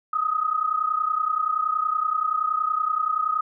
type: tone pair together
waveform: sine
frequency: 1244.5 / 1275.1 Hz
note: D#6 / D#6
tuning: 0 / +42 cents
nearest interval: unison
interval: 42 cents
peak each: -23 / -25 dBFS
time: 0.13-3.41 s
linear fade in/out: 5 ms
effects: none